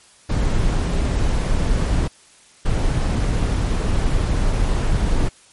brown noise bursts at uneven times, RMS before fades -18 dBFS, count 2, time 0.29-2.08 / 2.65-5.29 s, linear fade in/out 10 ms, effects white hiss -50 dBFS RMS until 5.52 s + MP3 48 kbps

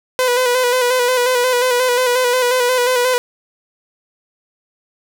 sawtooth tone with vibrato, 498.6 Hz, B4, 16 cents sharp, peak -9 dBFS, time 0.19-3.18 s, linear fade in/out 0 ms, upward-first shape square, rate 5.6 Hz, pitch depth 38 cents each way, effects none

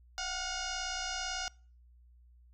sine tone with frequency modulation, 2134 Hz, C7, 34 cents sharp, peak -34 dBFS, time 0.18-1.48 s, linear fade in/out 0 ms, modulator 721 Hz, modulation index 5.7, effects noise-tail reverb RT60 0.4 s tail -24 dB re dry + added 60 Hz sine -57 dBFS peak until 2.53 s

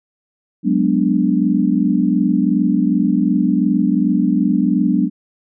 sine chord, G# half-diminished seventh, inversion third, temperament equal, 185 / 207.7 / 246.9 / 293.7 Hz, F#3 / G#3 / B3 / D4, 0 / 0 / 0 / 0 cents, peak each -18 dBFS, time 0.63-5.1 s, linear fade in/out 50 ms, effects none

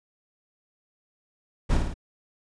brown noise with echo, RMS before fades -20 dBFS, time 1.69-1.78 s, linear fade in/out 20 ms, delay 54 ms, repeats 3, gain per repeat -4 dB, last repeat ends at 1.942 s, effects resampled to 22050 Hz

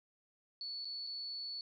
sine tone with dropouts, 4436 Hz, C#8, in tune, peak -40 dBFS, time 0.61-1.61 s, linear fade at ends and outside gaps 1 ms, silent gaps 0.847-0.853 / 1.067-1.071 s, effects none

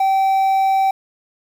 triangle tone, 773 Hz, G5, 24 cents flat, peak -11 dBFS, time 0-0.91 s, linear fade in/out 5 ms, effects 7-bit

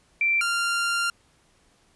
sine / sawtooth tone pair in turn, 2349 / 1390.7 Hz, D7 / F6, 0 / -8 cents, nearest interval major sixth, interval 908 cents, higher first, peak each -19 dBFS, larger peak neither, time 0.21-0.41 / 0.41-1.1 s, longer second, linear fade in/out 2 ms, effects pink hiss -62 dBFS RMS until 1.95 s + resampled to 24000 Hz

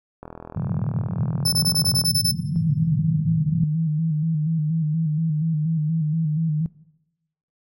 click train, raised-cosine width 1 ms, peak -22 dBFS, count 75, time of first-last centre 0.23-2.039 s, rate 40.9 Hz
white band-pass noise, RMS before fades -25 dBFS, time 0.56-3.64 s, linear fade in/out 5 ms, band 100 to 180 Hz, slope 48 dB/octave
sawtooth tone bursts, 5274 Hz, E8, in tune, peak -15 dBFS, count 9, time 1.45-2.318 s, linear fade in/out 10 ms, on 76 ms, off 23 ms
sine tone with vibrato, 157.4 Hz, D#3, 20 cents sharp, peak -19 dBFS, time 2.56-6.66 s, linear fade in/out 0 ms, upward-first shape square, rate 4.2 Hz, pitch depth 59 cents each way
effects noise-tail reverb RT60 0.9 s tail -21 dB re dry

